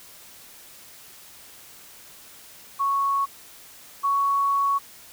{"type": "tone pair in turn", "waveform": "sine", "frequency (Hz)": [1108, 1115.1], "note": ["C#6", "C#6"], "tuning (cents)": [-1, 10], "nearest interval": "unison", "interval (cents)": 11, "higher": "second", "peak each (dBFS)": [-20, -19], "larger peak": "second", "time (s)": [[2.79, 3.26], [4.03, 4.79]], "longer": "second", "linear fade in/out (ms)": 20, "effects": ["white hiss -47 dBFS RMS until 5.12 s"]}